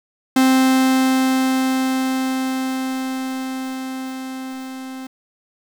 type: tone with level ramp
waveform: 45% pulse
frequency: 261.6 Hz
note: C4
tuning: in tune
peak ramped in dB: -11 to -30 dBFS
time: 0.36-5.07 s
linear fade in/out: 5 ms
effects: 8-bit